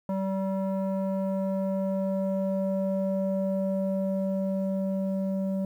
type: tone with low-pass filter sweep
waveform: square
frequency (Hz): 192.4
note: G3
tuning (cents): -32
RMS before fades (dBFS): -28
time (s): 0.09-5.65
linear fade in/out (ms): 2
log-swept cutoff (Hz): 800 to 460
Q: 2.9
effects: 10-bit